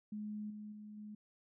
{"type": "tone with level steps", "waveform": "sine", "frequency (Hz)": 210.8, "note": "G#3", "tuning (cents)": 26, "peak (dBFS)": [-40, -45, -48, -46], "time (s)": [0.12, 1.15], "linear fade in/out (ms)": 5, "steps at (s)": [0.5, 0.72, 0.97], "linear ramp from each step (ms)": 5, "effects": []}